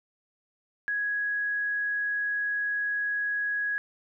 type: tone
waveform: sine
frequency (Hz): 1665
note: G#6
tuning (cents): +4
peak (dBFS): -26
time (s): 0.88-3.78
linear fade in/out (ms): 0
effects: none

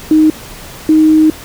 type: tone pair in turn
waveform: sine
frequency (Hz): 311.1 / 312.3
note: D#4 / D#4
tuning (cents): 0 / +7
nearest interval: unison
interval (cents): 7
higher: second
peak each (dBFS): -4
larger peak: neither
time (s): 0.11-0.3 / 0.89-1.3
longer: second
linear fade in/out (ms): 2
effects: pink hiss -31 dBFS RMS until 1.44 s

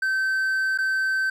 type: tone with dropouts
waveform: triangle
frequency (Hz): 1545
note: G6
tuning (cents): -26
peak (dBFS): -19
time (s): 0.02-1.3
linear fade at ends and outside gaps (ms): 5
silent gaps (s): 0.777-0.785
effects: none

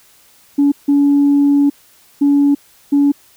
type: tone bursts at uneven times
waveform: sine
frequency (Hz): 284.3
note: C#4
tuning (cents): +44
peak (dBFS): -7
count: 4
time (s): 0.58-0.72 / 0.88-1.7 / 2.21-2.55 / 2.92-3.12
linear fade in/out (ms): 10
effects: tanh soft clip ceiling -5 dBFS + white hiss -49 dBFS RMS until 3.36 s

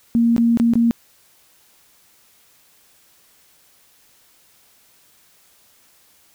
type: tone with dropouts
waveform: sine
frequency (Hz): 233.1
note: A#3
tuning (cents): 0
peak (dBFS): -12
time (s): 0.15-0.91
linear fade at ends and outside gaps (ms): 0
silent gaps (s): 0.364-0.38 / 0.573-0.599 / 0.736-0.755
effects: white hiss -55 dBFS RMS until 6.34 s

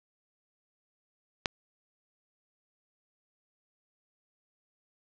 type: click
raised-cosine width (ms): 0.2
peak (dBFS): -9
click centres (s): 1.458
effects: low-pass 6000 Hz 12 dB/octave

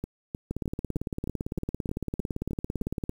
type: two click trains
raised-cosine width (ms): 3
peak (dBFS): -17 / -19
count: 47 / 10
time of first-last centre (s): 0.51-3.094 / 0.04-2.818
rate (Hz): 17.8 / 3.24
effects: 8-bit

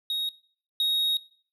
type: tone pair in turn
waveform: triangle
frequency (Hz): 3761 / 3761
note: A#7 / A#7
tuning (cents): +15 / +15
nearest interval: unison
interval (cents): 0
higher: neither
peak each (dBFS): -24 / -20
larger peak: second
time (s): 0.1-0.29 / 0.8-1.17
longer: second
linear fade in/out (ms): 2
effects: noise-tail reverb RT60 0.5 s tail -21 dB re dry

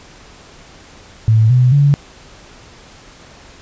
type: tone with pitch steps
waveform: sine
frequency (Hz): 110.6 / 125.59 / 142.6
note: A2 / B2 / C#3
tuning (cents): +9 / +29 / +49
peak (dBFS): -7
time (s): 1.28-1.94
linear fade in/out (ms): 0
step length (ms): 220
effects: pink hiss -41 dBFS RMS until 3.61 s + resampled to 16000 Hz

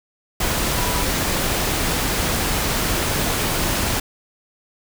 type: tone in noise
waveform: sine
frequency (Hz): 980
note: B5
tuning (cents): -14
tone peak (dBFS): -28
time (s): 0.77-1.03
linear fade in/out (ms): 5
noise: pink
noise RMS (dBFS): -21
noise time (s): 0.4-4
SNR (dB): -10
effects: none

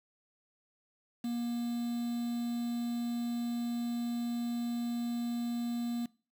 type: tone with quantisation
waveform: triangle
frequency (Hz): 237.6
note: A#3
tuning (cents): +33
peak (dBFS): -30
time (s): 1.24-6.06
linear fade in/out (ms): 5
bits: 8
effects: noise-tail reverb RT60 0.4 s tail -23 dB re dry

